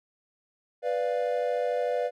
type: chord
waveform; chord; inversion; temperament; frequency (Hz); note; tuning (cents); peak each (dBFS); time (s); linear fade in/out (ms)
triangle; B diminished; none; equal; 493.9 / 587.3 / 698.5; B4 / D5 / F5; 0 / 0 / 0; -26 / -28 / -30; 0.82-2.11; 50
effects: none